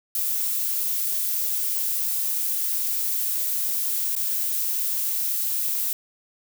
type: noise with dropouts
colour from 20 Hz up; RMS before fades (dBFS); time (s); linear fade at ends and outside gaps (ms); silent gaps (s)
violet; -25; 0.15-5.93; 2; 4.153-4.163
effects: none